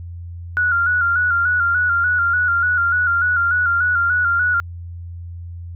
sine tone with vibrato, 1429 Hz, F6, 39 cents sharp, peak -14 dBFS, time 0.57-4.6 s, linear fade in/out 0 ms, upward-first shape square, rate 3.4 Hz, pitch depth 47 cents each way, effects added 86 Hz sine -29 dBFS peak until 5.75 s

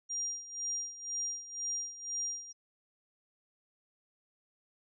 sine tone with tremolo, 5700 Hz, F8, 34 cents sharp, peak -32 dBFS, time 0.09-2.53 s, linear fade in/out 20 ms, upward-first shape sine, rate 2 Hz, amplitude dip 80%, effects none

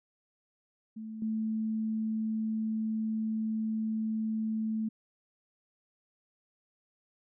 sine tone with level steps, 219.6 Hz, A3, 3 cents flat, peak -38 / -29 dBFS, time 0.96-4.89 s, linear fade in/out 10 ms, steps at 1.22 s, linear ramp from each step 2 ms, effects none

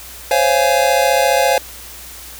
square chord, Db major seventh, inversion third, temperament just, 519.7 / 554.4 / 693 / 831.5 Hz, C5 / Db5 / F5 / Ab5, -12 / 0 / -14 / +2 cents, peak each -18 dBFS, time 0.31-1.58 s, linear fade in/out 2 ms, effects added 60 Hz sine -41 dBFS peak until 2.39 s + white hiss -35 dBFS RMS until 2.39 s

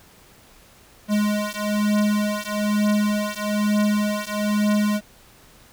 square beating tone pair, 208.3 / 209.4 Hz, G#3 / G#3, +5 / +15 cents, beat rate 1.1 Hz, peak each -23 dBFS, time 1.08-5.01 s, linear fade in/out 50 ms, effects pink hiss -51 dBFS RMS until 5.72 s

